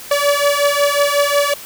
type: beating tone pair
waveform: sawtooth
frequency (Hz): 571 / 576.5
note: D5 / D5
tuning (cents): -49 / -32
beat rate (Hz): 5.5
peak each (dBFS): -12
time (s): 0.11-1.54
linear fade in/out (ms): 5
effects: white hiss -34 dBFS RMS until 1.65 s